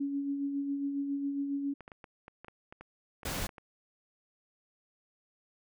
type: tone with tremolo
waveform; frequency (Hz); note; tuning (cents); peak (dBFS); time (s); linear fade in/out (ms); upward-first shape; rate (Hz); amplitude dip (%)
sine; 280.5; C#4; +21; -29; 0-1.74; 10; sine; 7.3; 40
type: clicks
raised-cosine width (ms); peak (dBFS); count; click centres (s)
0.5; -32; 12; 1.807 / 1.879 / 1.918 / 2.042 / 2.281 / 2.446 / 2.483 / 2.725 / 2.81 / 3.232 / 3.492 / 3.582
type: noise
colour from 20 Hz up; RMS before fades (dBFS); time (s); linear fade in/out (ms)
pink; -35; 3.25-3.47; 5
effects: none